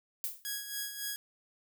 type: noise with exponential decay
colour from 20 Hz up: violet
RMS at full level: -32 dBFS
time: 0.24-0.48 s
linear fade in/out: 0 ms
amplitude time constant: 51 ms
type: tone with tremolo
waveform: 5% pulse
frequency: 1656 Hz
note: G#6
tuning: 5 cents flat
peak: -23 dBFS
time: 0.45-1.16 s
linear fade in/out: 0 ms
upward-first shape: sine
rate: 3.6 Hz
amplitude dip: 60%
effects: none